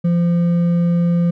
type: tone with hard clipping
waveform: triangle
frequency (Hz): 172.2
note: F3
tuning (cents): -24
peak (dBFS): -14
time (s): 0.04-1.31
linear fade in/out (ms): 10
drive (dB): 8
effects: none